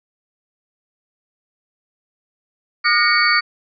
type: tone cluster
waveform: sine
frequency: 1212 / 1435 / 1868 / 2236 / 4515 Hz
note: D#6 / F6 / A#6 / C#7 / C#8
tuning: -46 / +47 / +3 / +14 / +31 cents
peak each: -19 dBFS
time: 2.84-3.41 s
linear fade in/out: 20 ms
effects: none